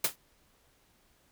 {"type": "noise with exponential decay", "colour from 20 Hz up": "white", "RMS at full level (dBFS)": -22, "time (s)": [0.04, 0.16], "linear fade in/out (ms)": 5, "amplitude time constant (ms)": 24, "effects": ["pink hiss -67 dBFS RMS until 1.31 s"]}